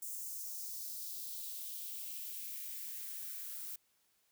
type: noise with high-pass filter sweep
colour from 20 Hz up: violet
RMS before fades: -44 dBFS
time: 0.02-3.76 s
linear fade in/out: 5 ms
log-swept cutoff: 7300 to 1200 Hz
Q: 2.1
effects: white hiss -75 dBFS RMS until 4.31 s